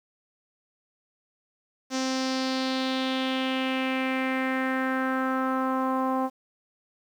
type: tone with low-pass filter sweep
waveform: sawtooth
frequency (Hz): 261.6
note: C4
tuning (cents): 0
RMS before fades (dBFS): -27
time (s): 1.9-6.3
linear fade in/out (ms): 50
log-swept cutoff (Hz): 6000 to 930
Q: 3.3
effects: 9-bit